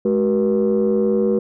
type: tone cluster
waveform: sine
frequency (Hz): 211.5 / 378.9 / 478.4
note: G#3 / F#4 / A#4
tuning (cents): +32 / +41 / +45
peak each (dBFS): -18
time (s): 0.05-1.39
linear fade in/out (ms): 5
effects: tanh soft clip ceiling -9 dBFS